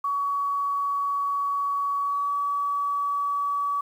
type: tone with pitch glide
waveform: sine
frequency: 1129 to 1140.8 Hz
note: C#6 to C#6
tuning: +31 to +49 cents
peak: -23 dBFS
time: 0.04-3.81 s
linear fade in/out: 5 ms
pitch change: +18 cents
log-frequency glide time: 1.98-2.32 s
effects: 9-bit